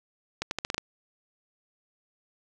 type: accelerating click train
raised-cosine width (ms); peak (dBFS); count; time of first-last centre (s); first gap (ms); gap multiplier
0.2; -12; 7; 0.42-0.78; 91; 0.83
effects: none